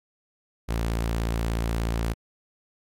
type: tone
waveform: sawtooth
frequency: 56.7 Hz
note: A#1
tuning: 47 cents flat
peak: -20 dBFS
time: 0.68-2.14 s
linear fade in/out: 20 ms
effects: MP3 64 kbps